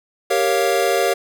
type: chord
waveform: square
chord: G half-diminished seventh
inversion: none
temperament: equal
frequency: 392 / 466.2 / 554.4 / 698.5 Hz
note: G4 / Bb4 / Db5 / F5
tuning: 0 / 0 / 0 / 0 cents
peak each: -22 dBFS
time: 0.3-1.14 s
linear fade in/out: 10 ms
effects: none